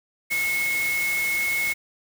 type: tone in noise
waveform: sine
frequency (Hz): 2180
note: C#7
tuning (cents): -29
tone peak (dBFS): -22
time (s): 0.3-1.74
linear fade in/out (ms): 20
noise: white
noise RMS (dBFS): -32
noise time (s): 0.3-1.74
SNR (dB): +7
effects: none